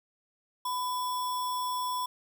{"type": "tone with sample-and-hold", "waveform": "sine", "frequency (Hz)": 1000, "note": "B5", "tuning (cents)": 21, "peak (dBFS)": -29, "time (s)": [0.65, 2.06], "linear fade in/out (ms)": 5, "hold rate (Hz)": 4410, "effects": []}